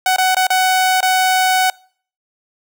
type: tone with dropouts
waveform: sawtooth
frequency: 747 Hz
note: F#5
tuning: 16 cents sharp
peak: -8 dBFS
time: 0.06-1.7 s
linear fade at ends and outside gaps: 2 ms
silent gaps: 0.162-0.183 / 0.347-0.367 / 0.469-0.503 / 1.006-1.028 s
effects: noise-tail reverb RT60 0.5 s tail -25 dB re dry